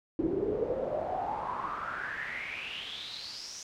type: noise with band-pass filter sweep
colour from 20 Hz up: brown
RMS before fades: -35 dBFS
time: 0.19-3.63 s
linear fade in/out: 2 ms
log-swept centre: 320 to 6100 Hz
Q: 8.1
effects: none